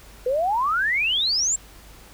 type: exponential sweep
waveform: sine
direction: up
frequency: 482.1 to 7650 Hz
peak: -19 dBFS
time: 0.26-1.56 s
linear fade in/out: 5 ms
effects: added 50 Hz sine -47 dBFS peak until 2.13 s + pink hiss -48 dBFS RMS until 2.13 s